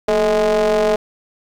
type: ring-modulated tone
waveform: square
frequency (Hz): 102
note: G#2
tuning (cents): -31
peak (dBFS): -11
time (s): 0.08-0.96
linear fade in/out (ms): 5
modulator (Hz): 533
effects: low-pass 7000 Hz 12 dB/octave + 8-bit